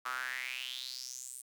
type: tone with high-pass filter sweep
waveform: sawtooth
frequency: 127.7 Hz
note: C3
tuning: 42 cents flat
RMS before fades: -41 dBFS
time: 0.05-1.42 s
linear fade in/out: 10 ms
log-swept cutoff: 1200 to 9400 Hz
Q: 5.9
effects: none